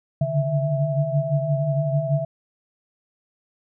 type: tone cluster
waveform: sine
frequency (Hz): 139.3 / 144.5 / 150.7 / 658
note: C#3 / D3 / D3 / E5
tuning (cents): +9 / -28 / +45 / -3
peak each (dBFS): -25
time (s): 0.21-2.25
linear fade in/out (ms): 5
effects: none